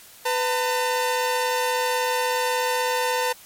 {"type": "tone pair together", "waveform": "sawtooth", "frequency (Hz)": [500, 903.6], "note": ["B4", "A5"], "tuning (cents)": [21, 46], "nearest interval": "minor seventh", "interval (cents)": 1025, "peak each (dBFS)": -20, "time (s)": [0.25, 3.33], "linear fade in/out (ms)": 10, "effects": ["white hiss -47 dBFS RMS until 3.45 s", "MP3 64 kbps"]}